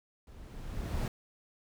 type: noise with level ramp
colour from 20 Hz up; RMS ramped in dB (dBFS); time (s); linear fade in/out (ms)
brown; -52 to -30; 0.27-1.08; 2
effects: none